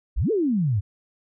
sine exponential two-way sweep, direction up then down, 38.92 to 466.2 to 91.4 Hz, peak -19 dBFS, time 0.16-0.81 s, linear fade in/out 20 ms, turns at 0.31 s, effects none

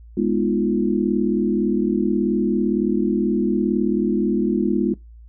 sine chord, F half-diminished seventh, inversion first, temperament equal, 207.7 / 246.9 / 311.1 / 349.2 Hz, Ab3 / Cb4 / Eb4 / F4, 0 / 0 / 0 / 0 cents, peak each -21 / -23 / -25 / -22 dBFS, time 0.17-4.94 s, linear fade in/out 5 ms, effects noise-tail reverb RT60 0.2 s tail -23 dB re dry + added 57 Hz sine -40 dBFS peak until 5.28 s

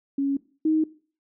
sine tone pair in turn, 277.2 / 313.9 Hz, C#4 / D#4, 0 / +15 cents, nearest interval major second, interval 215 cents, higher second, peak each -21 / -18 dBFS, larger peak second, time 0.18-0.37 / 0.65-0.84 s, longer neither, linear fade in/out 5 ms, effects noise-tail reverb RT60 0.4 s tail -19 dB re dry

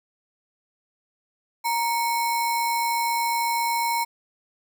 sine tone with sample-and-hold, 934 Hz, A#5, 3 cents sharp, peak -21 dBFS, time 1.64-4.05 s, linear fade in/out 20 ms, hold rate 3150 Hz, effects none

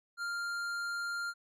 sine tone with tanh clipping, 1396.9 Hz, F6, in tune, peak -36 dBFS, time 0.17-1.34 s, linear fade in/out 50 ms, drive 13 dB, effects none

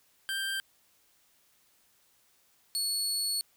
25% pulse tone pair in turn, 1577 / 4396 Hz, G6 / C#8, +10 / -15 cents, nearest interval octave + tritone, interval 1775 cents, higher second, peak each -27 / -24 dBFS, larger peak second, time 0.29-0.6 / 2.75-3.41 s, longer second, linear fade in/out 0 ms, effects white hiss -67 dBFS RMS until 3.56 s

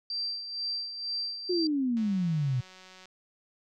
sine tone with tremolo, 4699 Hz, D8, in tune, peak -29 dBFS, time 0.1-1.67 s, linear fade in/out 2 ms, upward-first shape sine, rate 2.1 Hz, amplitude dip 60%
sine exponential sweep, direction down, 370.1 to 121.4 Hz, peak -25 dBFS, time 1.49-2.61 s, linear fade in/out 10 ms
click train, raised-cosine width 0.2 ms, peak -34 dBFS, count 203, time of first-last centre 1.97-3.056 s, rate 186 Hz
effects none

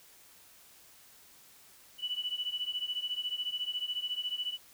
sine beating tone pair, 2959 / 2973 Hz, F#7 / F#7, -1 / +8 cents, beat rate 14 Hz, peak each -35 / -37 dBFS, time 1.98-4.58 s, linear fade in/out 50 ms, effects white hiss -58 dBFS RMS until 4.73 s

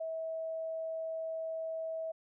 sine tone, 647 Hz, E5, 32 cents flat, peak -35 dBFS, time 0-2.12 s, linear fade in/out 10 ms, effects none

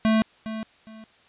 square tone with echo, 220 Hz, A3, in tune, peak -18 dBFS, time 0.05-0.22 s, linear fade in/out 0 ms, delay 410 ms, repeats 2, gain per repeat -12 dB, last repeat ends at 1.04 s, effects white hiss -57 dBFS RMS until 1.28 s + resampled to 8000 Hz

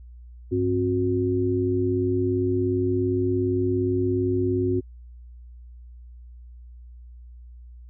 sine tone cluster, 100.1 / 267 / 364.3 Hz, G2 / C4 / F#4, +37 / +35 / -27 cents, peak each -26 / -26 / -23 dBFS, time 0.51-4.81 s, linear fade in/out 20 ms, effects added 60 Hz sine -41 dBFS peak until 7.89 s

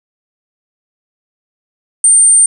sine tone, 8870 Hz, C#9, in tune, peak -4 dBFS, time 2.04-2.46 s, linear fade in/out 2 ms, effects none

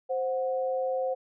sine tone pair together, 523.3 / 733.8 Hz, C5 / F#5, 0 / -15 cents, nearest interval tritone, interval 585 cents, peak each -27 / -33 dBFS, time 0.09-1.15 s, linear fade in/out 20 ms, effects none

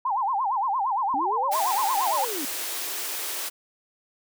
sine tone with vibrato, 913 Hz, A#5, 36 cents flat, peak -22 dBFS, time 0.05-2.25 s, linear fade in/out 5 ms, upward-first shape sine, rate 8.7 Hz, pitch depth 280 cents each way
sine linear two-way sweep, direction up then down, 261.6 to 919 to 261.6 Hz, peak -31 dBFS, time 1.14-2.45 s, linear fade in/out 0 ms, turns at 1.89 s
white high-pass noise, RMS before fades -31 dBFS, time 1.51-3.5 s, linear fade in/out 20 ms, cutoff 290 Hz, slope 96 dB/octave
effects none

